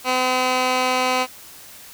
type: tone with band-pass filter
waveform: 15% pulse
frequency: 254.8 Hz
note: C4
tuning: 46 cents flat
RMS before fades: -20 dBFS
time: 0.04-1.27 s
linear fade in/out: 50 ms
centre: 2200 Hz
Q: 0.52
effects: white hiss -42 dBFS RMS until 1.93 s